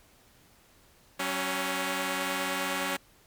5% pulse tone pair together, 188.2 / 277.4 Hz, F#3 / C#4, +30 / +1 cents, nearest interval perfect fifth, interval 671 cents, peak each -22 / -19 dBFS, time 1.19-2.97 s, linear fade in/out 10 ms, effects pink hiss -60 dBFS RMS until 3.26 s + MP3 96 kbps

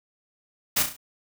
white noise with echo, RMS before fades -22 dBFS, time 0.76-0.83 s, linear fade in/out 10 ms, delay 34 ms, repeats 4, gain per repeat -6 dB, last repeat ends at 0.966 s, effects none

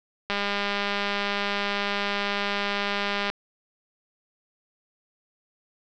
click train, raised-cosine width 0.3 ms, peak -11 dBFS, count 607, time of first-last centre 0.3-3.3 s, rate 202 Hz, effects resampled to 16000 Hz + 7-bit

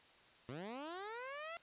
15% pulse linear sweep, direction up, 115.6 to 688 Hz, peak -38 dBFS, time 0.49-1.57 s, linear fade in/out 0 ms, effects white hiss -64 dBFS RMS until 1.62 s + resampled to 8000 Hz

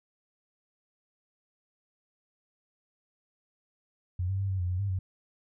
sine tone with pitch steps, 90.1 / 96.4 / 98 / 95.1 / 89 / 90.7 / 99.9 / 93.4 Hz, F#2 / G2 / G2 / F#2 / F2 / F#2 / G2 / F#2, -45 / -28 / 0 / +48 / +33 / -34 / +33 / +17 cents, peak -27 dBFS, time 4.19-4.99 s, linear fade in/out 5 ms, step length 100 ms, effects none

